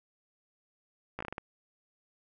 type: slowing click train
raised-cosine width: 0.5 ms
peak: -22 dBFS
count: 7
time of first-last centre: 1.19-1.381 s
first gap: 15 ms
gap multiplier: 1.3
effects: none